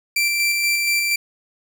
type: tone with tremolo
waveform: sawtooth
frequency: 2349 Hz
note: D7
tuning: in tune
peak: -13 dBFS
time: 0.16-1.16 s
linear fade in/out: 5 ms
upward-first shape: square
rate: 4.2 Hz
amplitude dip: 25%
effects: none